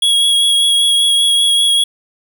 square tone with vibrato, 3322 Hz, G#7, in tune, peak -10 dBFS, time 0.02-1.84 s, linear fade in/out 5 ms, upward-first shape sine, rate 5.1 Hz, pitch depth 15 cents each way, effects none

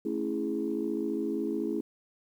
sine chord, A major seventh, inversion none, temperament equal with one note detuned, 220 / 275.4 / 329.6 / 415.3 Hz, A3 / C#4 / E4 / G#4, 0 / -11 / 0 / 0 cents, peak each -35 / -34 / -32 / -34 dBFS, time 0.05-1.81 s, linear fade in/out 5 ms, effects tanh soft clip ceiling -19 dBFS + 10-bit

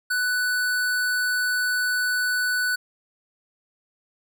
square tone, 1490 Hz, F#6, 12 cents sharp, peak -22 dBFS, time 0.1-2.76 s, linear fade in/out 10 ms, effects none

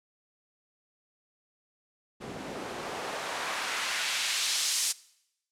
white noise with band-pass filter sweep, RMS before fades -32 dBFS, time 2.2-4.93 s, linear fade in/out 20 ms, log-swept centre 210 to 7100 Hz, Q 0.87, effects noise-tail reverb RT60 0.8 s tail -21 dB re dry + low-pass 11000 Hz 12 dB/octave

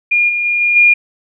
sine tone with level steps, 2420 Hz, D#7, 49 cents flat, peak -9 / -14 / -12 / -10 / -5 dBFS, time 0.11-0.94 s, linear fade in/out 10 ms, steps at 0.28 / 0.44 / 0.6 / 0.75 s, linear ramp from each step 20 ms, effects none

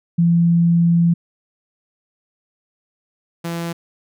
sine / sawtooth tone pair in turn, 169.8 / 168.82 Hz, F3 / E3, -48 / +42 cents, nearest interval unison, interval 10 cents, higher first, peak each -11 / -19 dBFS, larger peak first, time 0.18-1.14 / 3.44-3.73 s, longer first, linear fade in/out 10 ms, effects none

